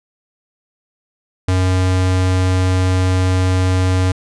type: tone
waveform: square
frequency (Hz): 92.5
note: F#2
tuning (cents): 0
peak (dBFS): -13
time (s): 1.48-4.12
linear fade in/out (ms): 5
effects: resampled to 22050 Hz